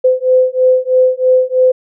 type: beating tone pair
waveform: sine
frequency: 510 / 513.1 Hz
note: C5 / C5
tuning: -44 / -34 cents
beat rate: 3.1 Hz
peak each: -11 dBFS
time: 0.04-1.72 s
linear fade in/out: 10 ms
effects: none